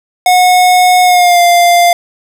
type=tone with pitch glide; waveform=square; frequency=728 to 697.1 Hz; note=F#5 to F5; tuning=-28 to -3 cents; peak=-5 dBFS; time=0.26-1.93 s; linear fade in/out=2 ms; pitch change=-75 cents; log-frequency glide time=1.04-1.41 s; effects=none